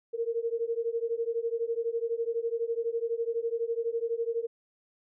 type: beating tone pair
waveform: sine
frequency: 456.9 / 468.9 Hz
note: A#4 / A#4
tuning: -35 / +10 cents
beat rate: 12 Hz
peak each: -31 dBFS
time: 0.13-4.47 s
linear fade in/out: 20 ms
effects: none